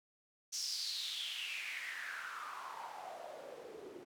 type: noise with band-pass filter sweep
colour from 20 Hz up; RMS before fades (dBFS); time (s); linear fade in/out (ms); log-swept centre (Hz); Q
white; -44; 0.52-4.05; 20; 5800 to 340; 6.1
effects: none